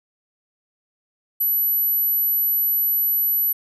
sine tone, 11840 Hz, F#9, in tune, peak -17 dBFS, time 1.4-3.53 s, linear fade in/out 10 ms, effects none

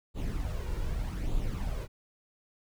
brown noise with flanger, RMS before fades -32 dBFS, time 0.14-1.88 s, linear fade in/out 50 ms, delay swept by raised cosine 0.27 to 2.17 ms, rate 0.83 Hz, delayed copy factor +0.55, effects none

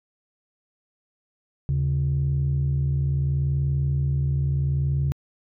sine tone pair together, 76.99 / 137.7 Hz, D#2 / C#3, -18 / -11 cents, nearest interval minor seventh, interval 1007 cents, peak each -24 / -20 dBFS, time 1.69-5.12 s, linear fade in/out 0 ms, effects tanh soft clip ceiling -16 dBFS

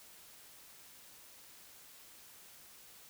silence, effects white hiss -57 dBFS RMS until 3.09 s

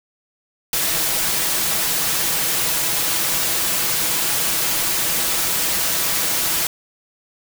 white noise with comb filter, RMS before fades -20 dBFS, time 0.73-6.67 s, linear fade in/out 2 ms, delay 6.1 ms, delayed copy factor +0.5, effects none

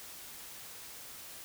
silence, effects white hiss -48 dBFS RMS until 1.44 s

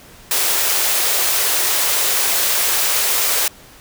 white high-pass noise, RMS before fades -17 dBFS, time 0.31-3.48 s, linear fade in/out 2 ms, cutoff 350 Hz, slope 48 dB/octave, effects pink hiss -43 dBFS RMS until 3.8 s

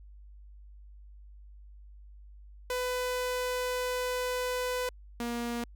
sawtooth tone pair in turn, 500 / 237.1 Hz, B4 / A#3, +21 / +30 cents, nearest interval octave + minor second, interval 1291 cents, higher first, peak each -26 / -28 dBFS, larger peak first, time 2.7-4.89 / 5.2-5.64 s, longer first, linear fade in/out 2 ms, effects added 50 Hz sine -48 dBFS peak until 5.75 s

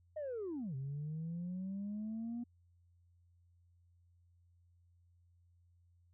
sine linear two-way sweep, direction down then up, 631 to 130.81 to 241.2 Hz, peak -37 dBFS, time 0.16-2.44 s, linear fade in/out 10 ms, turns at 0.75 s, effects tanh soft clip ceiling -36 dBFS + added 87 Hz sine -66 dBFS peak until 6.13 s

